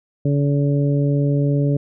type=harmonic tone; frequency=142.6 Hz; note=C#3; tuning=49 cents sharp; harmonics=1 / 2 / 3 / 4; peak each=-16 / -22 / -26 / -28 dBFS; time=0.25-1.77 s; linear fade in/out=5 ms; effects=none